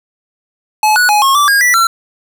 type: tone with pitch steps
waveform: square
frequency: 856 / 1470 / 838 / 1085 / 1164 / 1627 / 1962 / 1354 Hz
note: A5 / F#6 / G#5 / C#6 / D6 / G#6 / B6 / E6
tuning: -48 / -12 / +15 / -37 / -16 / -36 / -12 / +46 cents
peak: -8 dBFS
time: 0.83-1.87 s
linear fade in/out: 2 ms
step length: 130 ms
effects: none